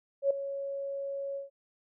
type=tone with ADSR envelope; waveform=sine; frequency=554.4 Hz; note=C#5; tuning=in tune; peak=-20 dBFS; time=0.22-1.5 s; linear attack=85 ms; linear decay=4 ms; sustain=-13 dB; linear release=140 ms; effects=none